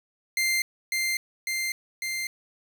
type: tone with echo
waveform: sawtooth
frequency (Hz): 2093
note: C7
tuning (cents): 0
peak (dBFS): -19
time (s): 0.37-0.62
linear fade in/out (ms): 2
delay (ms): 550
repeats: 3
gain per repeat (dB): -2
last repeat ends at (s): 2.27
effects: 8-bit